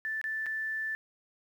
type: tone with dropouts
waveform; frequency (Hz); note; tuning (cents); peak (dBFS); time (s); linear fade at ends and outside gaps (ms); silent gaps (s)
sine; 1760; A6; 0; -31; 0.05-0.95; 0; 0.214-0.241 / 0.46-0.465
effects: 10-bit